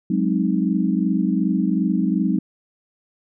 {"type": "chord", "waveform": "sine", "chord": "Ab dominant seventh", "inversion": "third", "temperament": "equal", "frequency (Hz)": [185, 207.7, 261.6, 311.1], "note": ["Gb3", "Ab3", "C4", "Eb4"], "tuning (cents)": [0, 0, 0, 0], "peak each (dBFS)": [-21, -22, -24, -24], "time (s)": [0.1, 2.39], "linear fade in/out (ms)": 5, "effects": []}